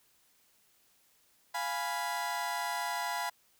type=chord; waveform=30% pulse; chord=F diminished; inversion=none; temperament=equal; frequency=698.5 / 830.6 / 987.8 Hz; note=F5 / Ab5 / Cb6; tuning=0 / 0 / 0 cents; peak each=-36 / -35 / -33 dBFS; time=1.54-3.3 s; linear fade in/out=10 ms; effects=white hiss -68 dBFS RMS until 3.59 s